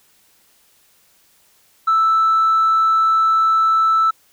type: tone with tanh clipping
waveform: triangle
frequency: 1318.5 Hz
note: E6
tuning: in tune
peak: -12 dBFS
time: 1.87-4.11 s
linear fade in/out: 10 ms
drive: 5 dB
effects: white hiss -56 dBFS RMS until 4.32 s